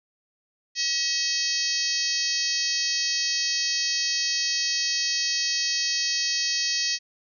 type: harmonic tone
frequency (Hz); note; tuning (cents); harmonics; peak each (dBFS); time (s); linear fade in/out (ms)
640; D#5; +49; 3 / 4 / 5 / 6 / 7 / 8 / 9 / 10; -33 / -34 / -35 / -36 / -27 / -30 / -31 / -34; 0.75-6.99; 50
effects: none